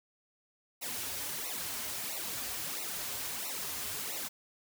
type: noise with flanger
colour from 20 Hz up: white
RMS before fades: -38 dBFS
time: 0.81-4.29 s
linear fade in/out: 20 ms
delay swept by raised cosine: 0.6 to 6.3 ms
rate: 1.5 Hz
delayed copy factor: -1
effects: none